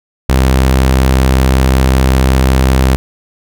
sawtooth tone, 65.3 Hz, C2, 3 cents flat, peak -3 dBFS, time 0.29-2.96 s, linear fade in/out 0 ms, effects none

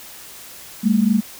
sine tone pair together, 200.9 / 225.5 Hz, G3 / A3, +43 / +43 cents, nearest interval major second, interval 200 cents, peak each -16 dBFS, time 0.83-1.21 s, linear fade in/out 20 ms, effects white hiss -39 dBFS RMS until 1.39 s

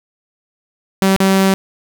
sawtooth tone with dropouts, 192.5 Hz, G3, 31 cents flat, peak -6 dBFS, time 1.02-1.54 s, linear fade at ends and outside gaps 0 ms, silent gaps 1.163-1.203 s, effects none

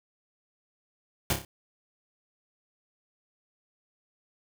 pink noise with echo, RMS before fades -25 dBFS, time 1.3-1.33 s, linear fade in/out 2 ms, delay 30 ms, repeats 4, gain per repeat -6 dB, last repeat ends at 1.45 s, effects none

